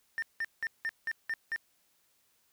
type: tone bursts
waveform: triangle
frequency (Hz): 1805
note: A6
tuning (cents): +44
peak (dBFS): -28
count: 7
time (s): 0.18-1.561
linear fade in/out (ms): 0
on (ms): 43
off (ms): 180
effects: tanh soft clip ceiling -24 dBFS + white hiss -71 dBFS RMS until 2.52 s